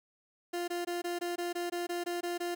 30% pulse tone bursts, 349.2 Hz, F4, in tune, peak -30 dBFS, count 12, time 0.53-2.55 s, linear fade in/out 10 ms, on 150 ms, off 20 ms, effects 10-bit

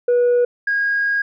sine tone pair in turn, 486.3 / 1635.7 Hz, B4 / G#6, -27 / -27 cents, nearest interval octave + major sixth, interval 2100 cents, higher second, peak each -10 / -15 dBFS, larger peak first, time 0.08-0.45 / 0.67-1.22 s, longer second, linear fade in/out 5 ms, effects tanh soft clip ceiling -11 dBFS

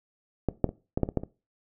clicks, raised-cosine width 2 ms, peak -11 / -7 / -21 / -12 / -9 / -19 / -11 / -22 dBFS, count 8, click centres 0.487 / 0.643 / 0.691 / 0.975 / 1.033 / 1.089 / 1.173 / 1.235 s, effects noise-tail reverb RT60 0.3 s tail -19 dB re dry

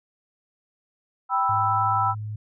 sine chord, E minor, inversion first, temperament equal, 784 / 987.8 / 1318.5 Hz, G5 / B5 / E6, 0 / 0 / 0 cents, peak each -25 / -24 / -23 dBFS, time 1.29-2.15 s, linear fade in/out 50 ms
sine tone with pitch glide, 105.6 to 106.58 Hz, G#2 to G#2, +29 to +45 cents, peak -29 dBFS, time 1.49-2.36 s, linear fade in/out 5 ms, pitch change +16 cents, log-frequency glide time 1.66-1.73 s
effects none

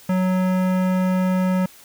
sine tone with hard clipping, 185 Hz, F#3, in tune, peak -19 dBFS, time 0.09-1.66 s, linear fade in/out 5 ms, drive 17 dB, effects white hiss -47 dBFS RMS until 1.84 s

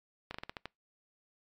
slowing click train, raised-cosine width 0.3 ms, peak -23 dBFS, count 7, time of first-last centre 0.31-0.656 s, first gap 34 ms, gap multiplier 1.21, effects noise-tail reverb RT60 0.2 s tail -25 dB re dry + MP3 96 kbps

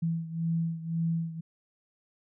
sine beating tone pair, 164.81 / 166.71 Hz, E3 / E3, 0 / +20 cents, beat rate 1.9 Hz, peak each -29 / -33 dBFS, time 0.02-1.41 s, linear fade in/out 10 ms, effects none

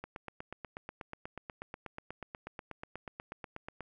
click train, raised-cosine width 0.5 ms, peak -26 dBFS, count 32, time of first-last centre 0.04-3.807 s, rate 8.23 Hz, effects none

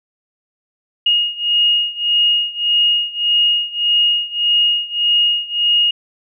sine beating tone pair, 2863 / 2864.7 Hz, F7 / F7, +42 / +43 cents, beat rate 1.7 Hz, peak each -15 / -17 dBFS, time 1.06-5.91 s, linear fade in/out 5 ms, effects none

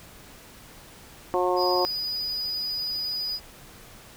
harmonic tone, 180.5 Hz, F#3, 43 cents flat, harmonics 2 / 3 / 4 / 5 / 6, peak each -25 / -27 / -28 / -29 / -30 dBFS, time 1.34-1.85 s, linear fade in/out 0 ms
triangle tone, 4944 Hz, D#8, 12 cents flat, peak -26 dBFS, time 1.56-3.4 s, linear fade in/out 50 ms
effects pink hiss -48 dBFS RMS until 4.16 s

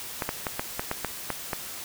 clicks, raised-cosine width 0.5 ms, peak -12 dBFS, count 9, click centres 0.222 / 0.291 / 0.468 / 0.595 / 0.795 / 0.914 / 1.047 / 1.303 / 1.532 s, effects white hiss -38 dBFS RMS until 1.84 s

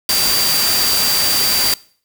sine tone in noise, 4699 Hz, D8, in tune, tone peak -17 dBFS, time 0.09-1.74 s, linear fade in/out 2 ms, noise white, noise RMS -17 dBFS, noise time 0.09-1.74 s, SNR -3 dB, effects noise-tail reverb RT60 0.5 s tail -22 dB re dry

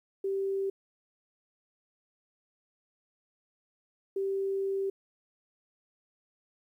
sine tone pair in turn, 390 / 390 Hz, G4 / G4, -9 / -9 cents, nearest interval unison, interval 0 cents, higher neither, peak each -28 dBFS, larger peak neither, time 0.24-0.7 / 4.16-4.9 s, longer second, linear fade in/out 5 ms, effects 11-bit

